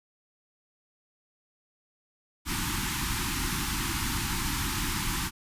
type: band-stop noise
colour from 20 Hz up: pink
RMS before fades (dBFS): -30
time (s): 2.45-5.31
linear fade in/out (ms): 50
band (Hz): 360 to 830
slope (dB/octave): 96
effects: resampled to 32000 Hz